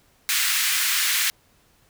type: high-pass noise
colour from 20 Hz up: pink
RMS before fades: -22 dBFS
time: 0.29-1.3 s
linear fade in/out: 0 ms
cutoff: 1600 Hz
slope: 24 dB/octave
effects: pink hiss -60 dBFS RMS until 1.89 s